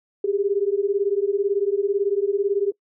sine beating tone pair, 392 / 410 Hz, G4 / G#4, 0 / -22 cents, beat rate 18 Hz, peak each -22 dBFS, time 0.24-2.72 s, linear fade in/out 5 ms, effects noise-tail reverb RT60 0.1 s tail -23 dB re dry

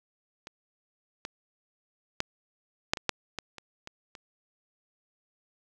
clicks, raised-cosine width 0.2 ms, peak -24 / -18 / -10 / -6 / -18 / -7 / -16 / -25 / -23 / -27 dBFS, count 10, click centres 0.471 / 1.251 / 2.204 / 2.935 / 2.972 / 3.093 / 3.387 / 3.583 / 3.874 / 4.152 s, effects none

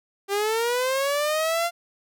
sawtooth linear sweep, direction up, 392 to 696 Hz, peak -18 dBFS, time 0.28-1.71 s, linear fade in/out 50 ms, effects none

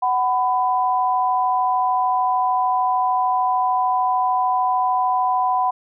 sine tone pair together, 746.7 / 1000 Hz, F#5 / B5, +16 / +21 cents, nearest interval perfect fourth, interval 505 cents, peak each -19 dBFS, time 0.02-5.71 s, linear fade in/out 10 ms, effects none

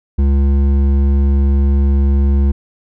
triangle tone with hard clipping, 69.3 Hz, C#2, in tune, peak -11 dBFS, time 0.18-2.52 s, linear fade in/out 10 ms, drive 13 dB, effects none

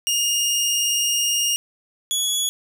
20% pulse tone pair in turn, 2837 / 3374 Hz, F7 / G#7, +27 / +27 cents, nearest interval minor third, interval 300 cents, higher second, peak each -14 dBFS, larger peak neither, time 0.07-1.56 / 2.11-2.49 s, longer first, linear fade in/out 0 ms, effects none

